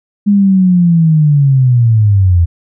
sine linear sweep, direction down, 206.4 to 82.41 Hz, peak -5 dBFS, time 0.26-2.46 s, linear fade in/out 20 ms, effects none

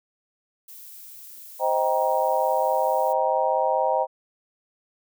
violet noise, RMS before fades -43 dBFS, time 0.68-3.13 s, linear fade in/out 5 ms
sine chord, C minor seventh, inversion none, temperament just, 523.3 / 627.9 / 784.9 / 941.9 Hz, C5 / Eb5 / G5 / Bb5, 0 / +16 / +2 / +18 cents, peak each -25 dBFS, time 1.59-4.07 s, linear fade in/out 50 ms
effects none

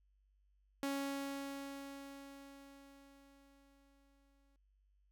sawtooth tone with exponential decay, 277.2 Hz, C#4, in tune, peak -32 dBFS, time 0.83-4.56 s, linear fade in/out 1 ms, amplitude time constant 810 ms, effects added 49 Hz sine -70 dBFS peak until 5.11 s

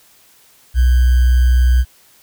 sine tone with sample-and-hold, 62.1 Hz, B1, 10 cents sharp, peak -8 dBFS, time 0.74-1.85 s, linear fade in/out 50 ms, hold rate 1575 Hz, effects white hiss -50 dBFS RMS until 2.22 s

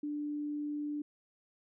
sine tone, 295 Hz, D4, 8 cents sharp, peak -34 dBFS, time 0.03-1.02 s, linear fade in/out 5 ms, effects none

